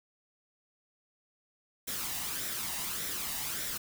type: noise with flanger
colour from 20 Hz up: white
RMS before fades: -36 dBFS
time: 1.87-3.78 s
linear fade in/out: 10 ms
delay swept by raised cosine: 0.53 to 1.07 ms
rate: 1.7 Hz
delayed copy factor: +0.5
effects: none